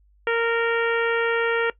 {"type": "harmonic tone", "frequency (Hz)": 463, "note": "A#4", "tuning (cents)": -12, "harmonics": [1, 2, 3, 4, 5, 6, 7], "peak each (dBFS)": [-21, -31, -26, -28, -32, -33, -40], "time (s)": [0.27, 1.7], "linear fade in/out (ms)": 2, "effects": ["noise-tail reverb RT60 0.1 s tail -19 dB re dry", "added 50 Hz sine -55 dBFS peak until 1.79 s"]}